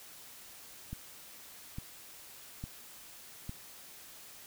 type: click train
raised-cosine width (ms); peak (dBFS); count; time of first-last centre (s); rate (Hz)
5; -27; 4; 0.93-3.494; 1.17
effects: white hiss -52 dBFS RMS until 4.46 s